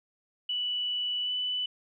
sine tone with pitch glide, 2960 to 2987 Hz, F#7 to F#7, 0 to +16 cents, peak -28 dBFS, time 0.49-1.66 s, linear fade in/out 5 ms, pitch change +16 cents, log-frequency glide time 1.23-1.31 s, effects none

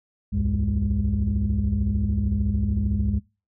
sine tone cluster, 64.2 / 77.6 / 99.6 / 204.6 Hz, C2 / D#2 / G2 / G#3, -32 / -4 / +28 / -26 cents, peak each -25 dBFS, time 0.32-3.2 s, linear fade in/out 20 ms, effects noise-tail reverb RT60 0.3 s tail -24 dB re dry + tanh soft clip ceiling -14 dBFS

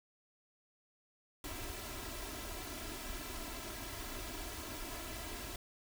pink noise with comb filter, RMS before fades -44 dBFS, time 1.44-5.56 s, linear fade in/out 2 ms, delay 3 ms, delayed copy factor +0.75, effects none

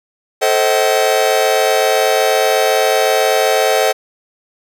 45% pulse chord, A diminished seventh, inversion none, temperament just, 440 / 528 / 633.6 / 760.3 Hz, A4 / C5 / Eb5 / Gb5, 0 / +16 / +31 / +47 cents, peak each -17 dBFS, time 0.41-3.93 s, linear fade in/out 20 ms, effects none

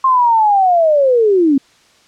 sine linear sweep, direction down, 1067 to 261.6 Hz, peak -8 dBFS, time 0.04-1.58 s, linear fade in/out 5 ms, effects white hiss -50 dBFS RMS until 2.07 s + low-pass 6000 Hz 12 dB/octave

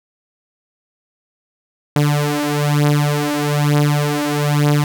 sawtooth beating tone pair, 146.4 / 147.5 Hz, D3 / D3, -5 / +8 cents, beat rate 1.1 Hz, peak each -13 dBFS, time 1.96-4.84 s, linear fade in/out 2 ms, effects none

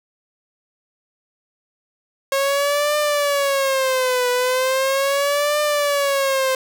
sawtooth tone with vibrato, 543 Hz, C#5, 36 cents flat, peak -13 dBFS, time 2.32-6.55 s, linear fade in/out 2 ms, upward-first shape triangle, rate 0.38 Hz, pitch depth 170 cents each way, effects none

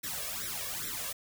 white noise with flanger, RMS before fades -37 dBFS, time 0.03-1.13 s, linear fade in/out 10 ms, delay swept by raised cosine 0.52 to 1.82 ms, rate 2.4 Hz, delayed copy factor +0.9, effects none

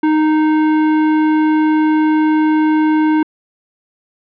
sine tone with hard clipping, 309.7 Hz, D#4, 8 cents flat, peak -12 dBFS, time 0.03-3.23 s, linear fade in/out 5 ms, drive 16 dB, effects low-pass 2000 Hz 12 dB/octave

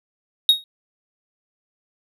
triangle tone with exponential decay, 3757 Hz, A#7, 13 cents sharp, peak -5 dBFS, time 0.49-0.64 s, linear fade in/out 1 ms, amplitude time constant 31 ms, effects none

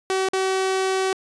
sawtooth tone with dropouts, 380.1 Hz, F#4, 47 cents sharp, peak -16 dBFS, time 0.1-1.13 s, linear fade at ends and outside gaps 1 ms, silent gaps 0.287-0.333 s, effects resampled to 22050 Hz

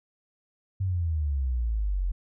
sine exponential sweep, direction down, 98 to 43 Hz, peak -24 dBFS, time 0.8-2.12 s, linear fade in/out 10 ms, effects none

